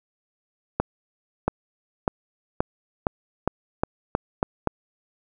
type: accelerating click train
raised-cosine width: 1 ms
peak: -6 dBFS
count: 10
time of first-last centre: 0.8-4.673 s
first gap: 680 ms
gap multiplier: 0.88
effects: none